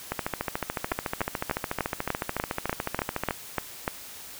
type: two click trains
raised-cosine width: 0.5 ms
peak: -12 / -10 dBFS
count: 45 / 11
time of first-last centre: 0.12-3.308 / 0.92-3.879 s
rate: 13.8 / 3.38 Hz
effects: white hiss -43 dBFS RMS until 4.39 s